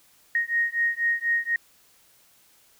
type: beating tone pair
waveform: sine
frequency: 1864.7 / 1868.8 Hz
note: A#6 / A#6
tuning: 0 / +4 cents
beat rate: 4.1 Hz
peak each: -25 dBFS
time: 0.35-1.56 s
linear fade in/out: 2 ms
effects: white hiss -59 dBFS RMS until 2.79 s